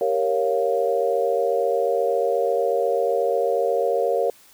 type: chord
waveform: sine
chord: G half-diminished seventh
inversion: none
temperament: equal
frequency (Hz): 392 / 466.2 / 554.4 / 698.5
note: G4 / Bb4 / Db5 / F5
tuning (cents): 0 / 0 / 0 / 0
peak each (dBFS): -27 / -22 / -23 / -26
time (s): 0.01-4.3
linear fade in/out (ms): 2
effects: white hiss -52 dBFS RMS until 4.53 s